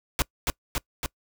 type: noise with echo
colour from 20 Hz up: pink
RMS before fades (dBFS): -23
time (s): 0.19-0.22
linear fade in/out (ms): 0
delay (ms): 280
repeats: 3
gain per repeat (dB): -2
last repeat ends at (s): 1.06
effects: noise-tail reverb RT60 0.1 s tail -25 dB re dry